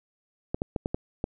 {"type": "clicks", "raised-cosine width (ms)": 2, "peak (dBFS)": -14, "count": 6, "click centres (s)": [0.545, 0.619, 0.762, 0.859, 0.945, 1.241], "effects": []}